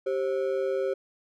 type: ring-modulated tone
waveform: triangle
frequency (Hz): 461.7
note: A#4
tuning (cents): -17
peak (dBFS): -20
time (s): 0.06-0.94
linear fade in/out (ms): 10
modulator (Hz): 72
effects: none